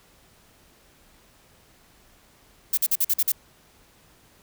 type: noise bursts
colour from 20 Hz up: violet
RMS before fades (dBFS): -21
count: 7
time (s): 2.73-3.32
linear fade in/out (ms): 5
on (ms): 44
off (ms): 47
effects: pink hiss -57 dBFS RMS until 4.42 s